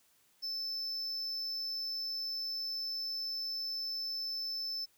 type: tone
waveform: triangle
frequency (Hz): 5274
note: E8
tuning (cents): 0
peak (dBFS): -34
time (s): 0.42-4.86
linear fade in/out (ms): 20
effects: white hiss -69 dBFS RMS until 4.97 s